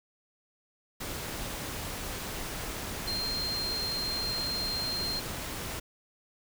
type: tone in noise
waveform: sine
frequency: 4186 Hz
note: C8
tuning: in tune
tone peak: -31 dBFS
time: 3.07-5.2 s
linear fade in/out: 10 ms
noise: pink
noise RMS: -37 dBFS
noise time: 1-5.8 s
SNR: +3 dB
effects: none

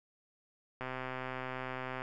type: click train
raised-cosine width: 0.5 ms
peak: -24 dBFS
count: 157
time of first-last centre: 0.81-2.019 s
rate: 129 Hz
effects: none

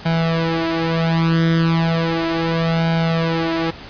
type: tone with flanger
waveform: sawtooth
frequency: 164.81 Hz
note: E3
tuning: in tune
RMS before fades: -18 dBFS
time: 0.05-3.71 s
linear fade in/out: 10 ms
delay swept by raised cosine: 1.3 to 5.5 ms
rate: 0.35 Hz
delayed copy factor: +0.85
effects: pink hiss -36 dBFS RMS until 3.89 s + resampled to 11025 Hz

